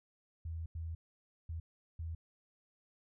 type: tone bursts at uneven times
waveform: sine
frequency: 81.8 Hz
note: E2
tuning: 13 cents flat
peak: -38 dBFS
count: 4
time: 0.45-0.66 / 0.75-0.95 / 1.49-1.6 / 1.99-2.15 s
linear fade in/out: 5 ms
effects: none